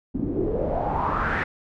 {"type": "noise with low-pass filter sweep", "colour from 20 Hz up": "pink", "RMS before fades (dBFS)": -25, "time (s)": [0.14, 1.44], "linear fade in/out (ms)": 10, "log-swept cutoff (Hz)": [250, 1900], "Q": 5, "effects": []}